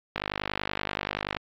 click train, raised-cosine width 0.3 ms, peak -11 dBFS, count 62, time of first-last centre 0.16-1.368 s, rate 50.5 Hz, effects low-pass 4000 Hz 12 dB/octave + AAC 64 kbps

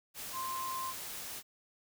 sine tone in noise, 1046.5 Hz, C6, in tune, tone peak -36 dBFS, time 0.32-0.94 s, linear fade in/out 50 ms, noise white, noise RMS -43 dBFS, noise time 0.14-1.43 s, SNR +4 dB, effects none

